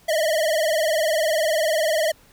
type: tone with vibrato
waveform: square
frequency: 632 Hz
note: D#5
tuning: 27 cents sharp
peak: -19 dBFS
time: 0.08-2.12 s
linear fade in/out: 10 ms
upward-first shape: triangle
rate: 20 Hz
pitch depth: 130 cents each way
effects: pink hiss -54 dBFS RMS until 2.32 s